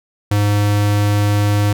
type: tone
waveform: square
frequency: 103.1 Hz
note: G#2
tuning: 12 cents flat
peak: -13 dBFS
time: 0.31-1.73 s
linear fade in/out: 5 ms
effects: none